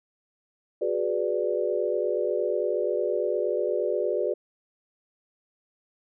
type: chord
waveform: sine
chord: G# half-diminished seventh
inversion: third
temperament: equal with one note detuned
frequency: 366.8 / 415.3 / 493.9 / 587.3 Hz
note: F#4 / G#4 / B4 / D5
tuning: -15 / 0 / 0 / 0 cents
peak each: -29 dBFS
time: 0.81-4.34 s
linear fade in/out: 10 ms
effects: none